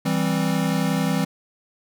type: chord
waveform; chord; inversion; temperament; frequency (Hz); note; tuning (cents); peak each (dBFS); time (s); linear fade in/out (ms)
square; C major; first; equal; 164.81 / 196 / 261.6; E3 / G3 / C4; 0 / 0 / 0; -24 / -25 / -26; 0.05-1.25; 10
effects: none